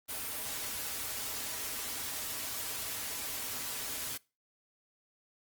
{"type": "noise with comb filter", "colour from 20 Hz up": "white", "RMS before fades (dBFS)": -38, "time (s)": [0.08, 4.18], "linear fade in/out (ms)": 20, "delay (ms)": 5.6, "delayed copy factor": -0.55, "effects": ["noise-tail reverb RT60 0.3 s tail -23 dB re dry", "Opus 32 kbps"]}